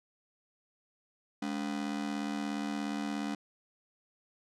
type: ring-modulated tone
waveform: 45% pulse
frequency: 247.9 Hz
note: B3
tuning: 7 cents sharp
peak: -30 dBFS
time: 1.42-3.35 s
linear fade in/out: 5 ms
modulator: 38.5 Hz
effects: low-pass 7000 Hz 12 dB/octave